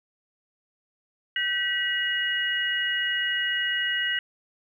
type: tone cluster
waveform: sine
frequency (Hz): 1538 / 1938 / 2888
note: G6 / B6 / F#7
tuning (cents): -33 / -33 / -43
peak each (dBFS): -31 / -27 / -27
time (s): 1.36-4.19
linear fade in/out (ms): 2
effects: 10-bit